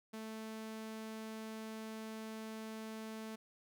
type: tone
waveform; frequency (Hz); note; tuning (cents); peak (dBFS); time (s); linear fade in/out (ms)
sawtooth; 220; A3; 0; -40; 0.13-3.36; 10
effects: none